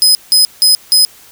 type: tone bursts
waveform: sawtooth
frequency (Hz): 5040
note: D#8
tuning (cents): +21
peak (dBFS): -3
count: 4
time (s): 0.02-1.05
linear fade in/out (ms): 0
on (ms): 130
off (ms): 170
effects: white hiss -41 dBFS RMS until 1.31 s